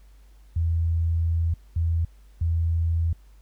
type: tone bursts at uneven times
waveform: sine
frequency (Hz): 83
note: E2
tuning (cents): +12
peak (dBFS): -20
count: 3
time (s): 0.56-1.54 / 1.76-2.05 / 2.41-3.13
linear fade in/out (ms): 5
effects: added 50 Hz sine -48 dBFS peak until 3.41 s + pink hiss -64 dBFS RMS until 3.41 s